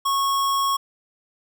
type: tone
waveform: square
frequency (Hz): 1100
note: C#6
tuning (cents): -14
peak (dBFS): -20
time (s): 0.05-0.77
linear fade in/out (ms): 10
effects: none